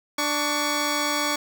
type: tone pair together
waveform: 10% pulse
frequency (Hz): 294.8 / 1124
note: D4 / C#6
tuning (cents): +7 / +24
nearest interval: octave + major seventh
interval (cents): 2317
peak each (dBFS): -17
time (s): 0.18-1.36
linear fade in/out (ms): 5
effects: none